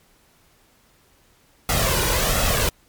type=noise with flanger; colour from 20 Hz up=pink; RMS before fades=-20 dBFS; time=1.69-2.69 s; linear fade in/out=2 ms; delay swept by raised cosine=1.5 to 2.09 ms; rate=1.4 Hz; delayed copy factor=+0.6; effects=pink hiss -58 dBFS RMS until 2.88 s + MP3 96 kbps